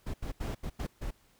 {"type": "noise bursts at uneven times", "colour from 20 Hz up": "brown", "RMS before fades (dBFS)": -35, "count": 6, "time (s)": [[0.06, 0.14], [0.22, 0.32], [0.4, 0.55], [0.63, 0.7], [0.79, 0.87], [1.01, 1.11]], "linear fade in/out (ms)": 10, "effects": ["pink hiss -66 dBFS RMS until 1.39 s"]}